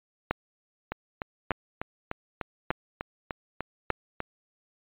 two click trains, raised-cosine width 0.5 ms, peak -9 / -16 dBFS, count 4 / 12, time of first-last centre 0.31-3.903 / 0.92-4.204 s, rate 0.835 / 3.35 Hz, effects resampled to 8000 Hz

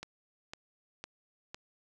click train, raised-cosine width 0.2 ms, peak -24 dBFS, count 4, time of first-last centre 0.03-1.545 s, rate 1.98 Hz, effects none

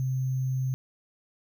sine tone with sample-and-hold, 130 Hz, C3, 11 cents flat, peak -25 dBFS, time 0-0.74 s, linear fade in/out 0 ms, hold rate 6300 Hz, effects none

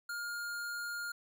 square tone, 1414 Hz, F6, 21 cents sharp, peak -38 dBFS, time 0.09-1.12 s, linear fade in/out 5 ms, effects none

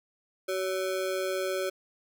square ring-modulated tone, 470.3 Hz, A#4, 15 cents sharp, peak -26 dBFS, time 0.48-1.7 s, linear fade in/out 10 ms, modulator 92.7 Hz, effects none

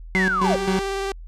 30% pulse tone with tremolo, 188.1 Hz, F#3, 29 cents sharp, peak -17 dBFS, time 0.15-0.79 s, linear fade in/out 0 ms, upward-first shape square, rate 3.8 Hz, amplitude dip 70%
sine linear sweep, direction down, 2124 to 508 Hz, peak -19 dBFS, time 0.15-0.56 s, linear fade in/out 0 ms
sawtooth tone with vibrato, 392 Hz, G4, in tune, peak -20 dBFS, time 0.44-1.12 s, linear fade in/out 2 ms, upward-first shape triangle, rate 19 Hz, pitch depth 21 cents each way
effects added 41 Hz sine -35 dBFS peak until 1.27 s + low-pass 8000 Hz 12 dB/octave

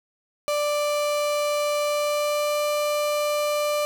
35% pulse tone with pitch glide, 589 to 592.4 Hz, D5 to D5, +5 to +15 cents, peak -20 dBFS, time 0.48-3.85 s, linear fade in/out 0 ms, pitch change +10 cents, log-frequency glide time 1.81-2.63 s, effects none

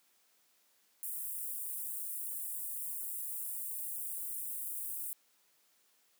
white high-pass noise, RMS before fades -40 dBFS, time 1.03-5.13 s, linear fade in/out 0 ms, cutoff 8600 Hz, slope 48 dB/octave, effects white hiss -71 dBFS RMS until 6.19 s + high-pass 200 Hz 12 dB/octave

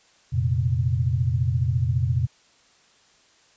sine chord, F suspended fourth, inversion none, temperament just, 87.31 / 116.41 / 130.96 Hz, F2 / Bb2 / C3, 0 / -2 / +2 cents, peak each -25 / -23 / -24 dBFS, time 0.32-2.27 s, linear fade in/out 20 ms, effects white hiss -58 dBFS RMS until 3.56 s + resampled to 16000 Hz

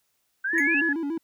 sine exponential sweep, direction up, 1514 to 2800 Hz, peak -24 dBFS, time 0.44-0.81 s, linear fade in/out 10 ms
triangle tone with vibrato, 306.2 Hz, D#4, 28 cents flat, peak -24 dBFS, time 0.53-1.18 s, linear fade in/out 5 ms, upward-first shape square, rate 7 Hz, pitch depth 130 cents each way
sine tone, 1700 Hz, G#6, 40 cents sharp, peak -22 dBFS, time 0.55-0.93 s, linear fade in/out 5 ms
square tone with exponential decay, 2207 Hz, C#7, 8 cents flat, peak -27 dBFS, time 0.58-0.69 s, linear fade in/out 1 ms, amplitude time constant 23 ms
effects white hiss -72 dBFS RMS until 1.23 s

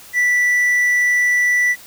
triangle tone, 1967 Hz, B6, 7 cents flat, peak -11 dBFS, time 0.13-1.76 s, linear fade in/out 50 ms, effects white hiss -41 dBFS RMS until 1.86 s

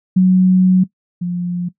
sine tone pair in turn, 185 / 176.45 Hz, F#3 / F3, 0 / +18 cents, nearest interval minor second, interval 82 cents, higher first, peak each -7 / -17 dBFS, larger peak first, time 0.16-0.84 / 1.21-1.69 s, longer first, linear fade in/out 10 ms, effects noise-tail reverb RT60 0.1 s tail -17 dB re dry

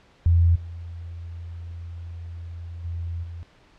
sine tone with level steps, 84.9 Hz, F2, 48 cents flat, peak -14 / -33 / -27 / -33 dBFS, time 0.26-3.43 s, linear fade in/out 0 ms, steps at 0.55 / 2.84 / 3.23 s, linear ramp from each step 10 ms, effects pink hiss -56 dBFS RMS until 3.78 s + low-pass 4000 Hz 12 dB/octave

